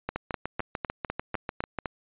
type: two click trains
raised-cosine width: 0.5 ms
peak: -14 / -15 dBFS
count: 8 / 12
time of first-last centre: 0.09-1.858 / 0.16-1.787 s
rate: 3.96 / 6.76 Hz
effects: resampled to 8000 Hz